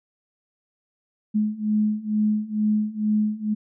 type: beating tone pair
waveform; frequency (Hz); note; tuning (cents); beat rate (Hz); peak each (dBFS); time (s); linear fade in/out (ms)
sine; 211.4 / 213.6; G#3 / G#3; +31 / +49; 2.2; -24 / -22; 1.34-3.55; 20
effects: none